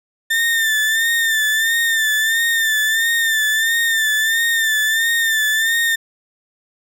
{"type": "tone with vibrato", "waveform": "35% pulse", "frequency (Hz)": 1794, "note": "A6", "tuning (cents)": 33, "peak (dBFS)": -13, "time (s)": [0.3, 5.96], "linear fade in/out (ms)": 10, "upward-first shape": "sine", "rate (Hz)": 1.5, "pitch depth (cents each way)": 53, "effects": []}